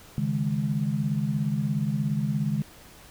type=chord; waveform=sine; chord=C# suspended second; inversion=none; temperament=equal; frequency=138.59 / 155.56 / 207.7 Hz; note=C#3 / D#3 / G#3; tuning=0 / 0 / 0 cents; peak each=-28 dBFS; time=0.18-2.62 s; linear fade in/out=0 ms; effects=pink hiss -50 dBFS RMS until 3.1 s